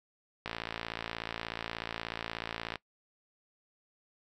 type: click train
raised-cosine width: 0.3 ms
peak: -19 dBFS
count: 131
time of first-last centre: 0.46-2.757 s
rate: 56.6 Hz
effects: noise-tail reverb RT60 0.1 s tail -21 dB re dry